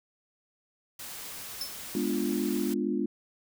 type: noise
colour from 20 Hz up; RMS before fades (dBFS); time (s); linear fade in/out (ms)
white; -41; 0.99-2.74; 5
type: tone with exponential decay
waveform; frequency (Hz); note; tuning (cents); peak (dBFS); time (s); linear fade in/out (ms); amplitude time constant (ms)
40% pulse; 5274; E8; 0; -28; 1.61-1.79; 2; 37
type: chord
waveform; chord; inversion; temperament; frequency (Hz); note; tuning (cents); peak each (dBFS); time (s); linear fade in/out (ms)
sine; G# diminished seventh; none; equal; 207.7 / 246.9 / 293.7 / 349.2; G#3 / B3 / D4 / F4; 0 / 0 / 0 / 0; -32; 1.95-3.06; 2
effects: none

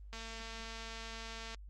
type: click train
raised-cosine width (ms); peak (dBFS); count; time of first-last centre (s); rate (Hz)
0.2; -29; 321; 0.13-1.546; 226
effects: added 50 Hz sine -48 dBFS peak until 1.69 s + Opus 24 kbps

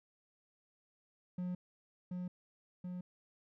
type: tone with echo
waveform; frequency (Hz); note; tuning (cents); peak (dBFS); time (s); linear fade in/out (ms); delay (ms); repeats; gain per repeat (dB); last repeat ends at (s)
triangle; 180; F#3; -47; -34; 1.38-1.55; 5; 730; 2; -2; 3.01
effects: none

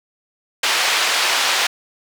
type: band-pass noise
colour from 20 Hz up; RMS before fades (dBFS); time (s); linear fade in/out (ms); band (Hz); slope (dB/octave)
white; -18; 0.63-1.67; 5; 670 to 4100; 12
effects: none

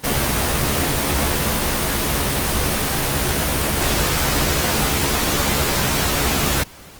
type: noise with comb filter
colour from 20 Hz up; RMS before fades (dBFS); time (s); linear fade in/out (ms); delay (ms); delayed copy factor
pink; -19; 0.03-6.64; 20; 14; +0.7
effects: pink hiss -42 dBFS RMS until 6.99 s + Opus 24 kbps

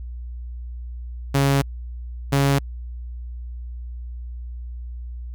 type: tone pair in turn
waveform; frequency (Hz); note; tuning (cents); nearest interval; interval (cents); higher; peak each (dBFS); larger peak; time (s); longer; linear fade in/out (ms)
sawtooth; 138.5 / 139.09; C#3 / C#3; -1 / +6; unison; 7; second; -12; neither; 1.34-1.62 / 2.32-2.59; first; 10
effects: added 60 Hz sine -30 dBFS peak until 5.34 s

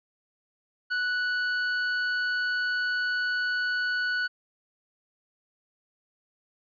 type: tone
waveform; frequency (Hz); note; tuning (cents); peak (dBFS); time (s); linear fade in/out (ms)
45% pulse; 1480; F#6; 0; -25; 0.9-4.28; 20
effects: resampled to 11025 Hz

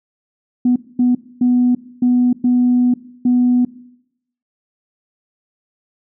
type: tone bursts at uneven times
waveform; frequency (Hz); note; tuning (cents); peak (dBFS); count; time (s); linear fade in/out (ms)
sine; 246.9; B3; 0; -9; 6; 0.65-0.76 / 0.99-1.15 / 1.41-1.75 / 2.02-2.33 / 2.44-2.94 / 3.25-3.65; 5
effects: noise-tail reverb RT60 0.8 s tail -19 dB re dry + tanh soft clip ceiling -6 dBFS

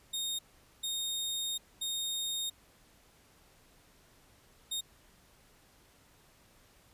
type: tone bursts at uneven times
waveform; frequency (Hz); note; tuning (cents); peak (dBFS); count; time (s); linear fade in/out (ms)
sawtooth; 3700; A#7; -14; -30; 4; 0.13-0.39 / 0.83-1.58 / 1.81-2.5 / 4.71-4.81; 10
effects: pink hiss -63 dBFS RMS until 6.93 s + resampled to 32000 Hz

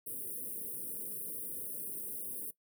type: band-stop noise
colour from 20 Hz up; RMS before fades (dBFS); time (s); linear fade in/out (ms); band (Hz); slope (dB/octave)
white; -41; 0.06-2.51; 10; 520 to 8900; 96
effects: noise-tail reverb RT60 0.1 s tail -18 dB re dry + high-pass 150 Hz 12 dB/octave

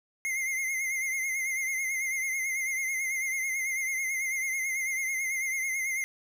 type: tone with vibrato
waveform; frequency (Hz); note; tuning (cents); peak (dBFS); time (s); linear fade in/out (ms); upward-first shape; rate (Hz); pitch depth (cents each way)
square; 2107; C7; +12; -29; 0.25-6.04; 0; triangle; 9.1; 64
effects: none

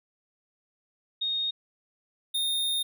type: tone pair in turn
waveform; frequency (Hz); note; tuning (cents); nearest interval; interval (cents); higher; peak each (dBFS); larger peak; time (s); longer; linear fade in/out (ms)
sine / square; 3712 / 3669; A#7 / A#7; -8 / -28; unison; 20; first; -26; neither; 1.21-1.51 / 2.34-2.83; second; 10
effects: none

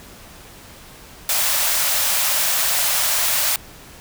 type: high-pass noise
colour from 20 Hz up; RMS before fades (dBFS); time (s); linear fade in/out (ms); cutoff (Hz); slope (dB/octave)
white; -19; 1.29-3.56; 2; 530; 96
effects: pink hiss -42 dBFS RMS until 4 s

